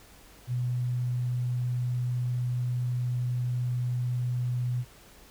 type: tone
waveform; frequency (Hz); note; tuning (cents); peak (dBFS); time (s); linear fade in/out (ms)
sine; 123.47; B2; 0; -26; 0.47-4.85; 50
effects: added 50 Hz sine -58 dBFS peak until 5.3 s + pink hiss -54 dBFS RMS until 5.3 s